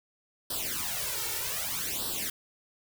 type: noise with flanger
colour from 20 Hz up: white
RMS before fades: -33 dBFS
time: 0.5-2.3 s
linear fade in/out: 5 ms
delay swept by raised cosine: 0.22 to 2.22 ms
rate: 0.64 Hz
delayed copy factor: +0.85
effects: none